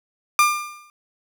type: tone with exponential decay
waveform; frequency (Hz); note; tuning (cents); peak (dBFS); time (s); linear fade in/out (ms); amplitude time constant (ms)
30% pulse; 1198; D6; +34; -8; 0.39-0.9; 1; 110
effects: none

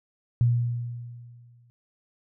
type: tone with exponential decay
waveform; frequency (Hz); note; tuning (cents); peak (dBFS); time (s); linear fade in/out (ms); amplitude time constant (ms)
sine; 119.6; A#2; +45; -16; 0.41-1.7; 0; 280
effects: none

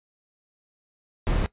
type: noise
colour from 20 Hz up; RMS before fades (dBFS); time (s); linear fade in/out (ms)
brown; -23; 1.27-1.46; 0
effects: noise-tail reverb RT60 0.1 s tail -18 dB re dry + resampled to 8000 Hz

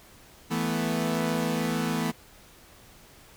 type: chord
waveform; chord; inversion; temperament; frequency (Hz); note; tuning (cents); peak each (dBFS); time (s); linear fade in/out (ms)
sawtooth; E suspended fourth; none; equal; 164.81 / 220 / 246.9; E3 / A3 / B3; 0 / 0 / 0; -26; 0.5-2.12; 20
effects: pink hiss -53 dBFS RMS until 3.36 s

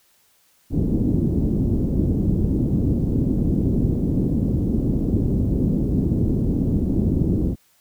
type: low-pass noise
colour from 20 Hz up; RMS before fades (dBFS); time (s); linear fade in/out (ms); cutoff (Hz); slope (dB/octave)
white; -20; 0.7-7.56; 50; 290; 24
effects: white hiss -60 dBFS RMS until 7.8 s

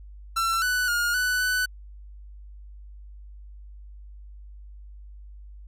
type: tone with pitch steps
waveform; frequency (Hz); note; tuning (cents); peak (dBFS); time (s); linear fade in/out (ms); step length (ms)
45% pulse; 1347 / 1489 / 1425 / 1491 / 1500; E6 / F#6 / F6 / F#6 / F#6; +37 / +11 / +34 / +13 / +23; -22; 0.36-1.66; 10; 260
effects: added 50 Hz sine -41 dBFS peak until 5.67 s

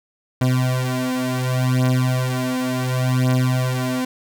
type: beating tone pair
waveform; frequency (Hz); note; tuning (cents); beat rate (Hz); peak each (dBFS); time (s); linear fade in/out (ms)
30% pulse; 127.3 / 127.99; C3 / C3; -47 / -38; 0.69; -18; 0.41-4.05; 5
effects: none

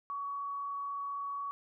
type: tone with frequency modulation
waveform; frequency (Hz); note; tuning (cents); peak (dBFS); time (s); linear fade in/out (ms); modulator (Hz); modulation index
sine; 1126; C#6; +27; -35; 0.1-1.51; 0; 34.3; 0.23
effects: none

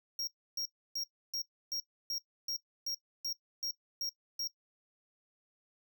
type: tone bursts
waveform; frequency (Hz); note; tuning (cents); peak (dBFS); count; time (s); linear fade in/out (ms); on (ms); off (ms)
square; 5588; F8; 0; -35; 12; 0.19-4.474; 2; 82; 300
effects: noise-tail reverb RT60 0.1 s tail -18 dB re dry

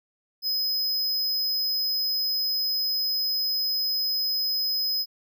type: tone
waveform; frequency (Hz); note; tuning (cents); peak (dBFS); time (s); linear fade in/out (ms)
square; 5060; D#8; +28; -24; 0.42-5.06; 50
effects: none

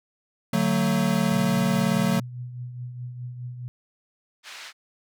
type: chord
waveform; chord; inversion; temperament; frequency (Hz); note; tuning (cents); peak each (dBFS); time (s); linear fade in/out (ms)
square; D major; none; equal with one note detuned; 146.83 / 185 / 224.6; D3 / F#3 / A3; 0 / 0 / +36; -28 / -24 / -25; 0.53-2.2; 5
type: tone with tremolo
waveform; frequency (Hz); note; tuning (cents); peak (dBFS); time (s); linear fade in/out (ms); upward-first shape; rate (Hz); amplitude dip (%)
sine; 123.47; B2; 0; -30; 1.32-3.68; 0; triangle; 4.8; 55
type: band-pass noise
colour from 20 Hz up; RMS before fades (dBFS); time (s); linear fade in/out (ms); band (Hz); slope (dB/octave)
pink; -41; 4.43-4.73; 50; 1600 to 4900; 12
effects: none

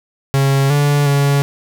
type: tone with pitch steps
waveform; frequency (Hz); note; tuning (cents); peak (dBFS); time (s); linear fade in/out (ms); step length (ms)
45% pulse; 137.1 / 144.6 / 141.2; C#3 / D3 / C#3; -19 / -27 / +32; -11; 0.34-1.42; 0; 360
effects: none

